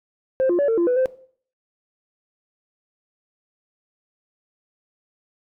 sine tone with pitch steps, 525 / 350.6 / 570 / 452.9 / 343.3 / 496.3 / 518 Hz, C5 / F4 / C#5 / A#4 / F4 / B4 / C5, +6 / +7 / +48 / -50 / -30 / +8 / -17 cents, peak -14 dBFS, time 0.4-1.058 s, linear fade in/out 0 ms, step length 94 ms, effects noise-tail reverb RT60 0.5 s tail -18 dB re dry + tanh soft clip ceiling -14 dBFS

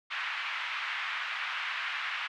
white band-pass noise, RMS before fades -35 dBFS, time 0.1-2.28 s, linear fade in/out 20 ms, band 1100 to 2700 Hz, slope 24 dB/octave, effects none

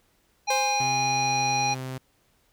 harmonic tone, 820 Hz, G#5, 22 cents flat, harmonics 1 / 3 / 5 / 7, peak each -24 / -29 / -31 / -32 dBFS, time 0.47-1.75 s, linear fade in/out 20 ms
sawtooth tone with exponential decay, 523.3 Hz, C5, in tune, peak -21 dBFS, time 0.5-1.42 s, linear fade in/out 5 ms, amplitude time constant 200 ms
sawtooth tone with pitch glide, 130.81 to 130.06 Hz, C3 to C3, 0 to -10 cents, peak -28 dBFS, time 0.8-1.98 s, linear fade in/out 5 ms, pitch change -10 cents, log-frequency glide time 1.23-1.39 s
effects pink hiss -66 dBFS RMS until 2.52 s

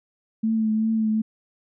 sine tone with vibrato, 220 Hz, A3, in tune, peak -19 dBFS, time 0.43-1.22 s, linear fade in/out 10 ms, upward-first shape triangle, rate 2.6 Hz, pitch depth 31 cents each way, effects none

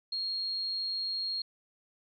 sine tone, 4262 Hz, C8, 31 cents sharp, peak -31 dBFS, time 0.12-1.42 s, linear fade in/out 5 ms, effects none

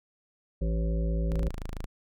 harmonic tone, 55.2 Hz, A1, 6 cents sharp, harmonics 1 / 3 / 5 / 7 / 9 / 10, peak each -26 / -32 / -43 / -41 / -43 / -41 dBFS, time 0.61-1.49 s, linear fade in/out 10 ms
sawtooth tone, 26.74 Hz, A0, 49 cents flat, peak -30 dBFS, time 1.3-1.86 s, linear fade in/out 10 ms
effects none

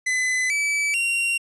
45% pulse tone with pitch steps, 2017 / 2301 / 2755 Hz, B6 / D7 / F7, +36 / -36 / -24 cents, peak -20 dBFS, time 0.06-1.38 s, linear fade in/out 10 ms, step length 440 ms, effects resampled to 24000 Hz

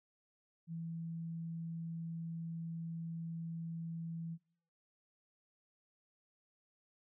sine tone, 165.4 Hz, E3, 6 cents sharp, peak -40 dBFS, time 0.67-4.38 s, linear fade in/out 50 ms, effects noise-tail reverb RT60 0.6 s tail -22 dB re dry

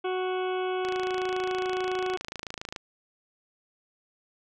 harmonic tone, 370 Hz, F#4, in tune, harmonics 1 / 2 / 3 / 4 / 6 / 7 / 8 / 9, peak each -28 / -34 / -38 / -40 / -44 / -45 / -46 / -47 dBFS, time 0.04-2.17 s, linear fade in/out 10 ms
click train, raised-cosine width 0.2 ms, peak -18 dBFS, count 53, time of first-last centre 0.85-2.762 s, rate 27.2 Hz
effects none

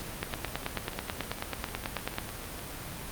two click trains, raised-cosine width 0.3 ms, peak -14 / -24 dBFS, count 19 / 16, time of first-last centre 0.23-2.184 / 0.33-2.592 s, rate 9.21 / 6.63 Hz, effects pink hiss -40 dBFS RMS until 3.11 s + Opus 48 kbps

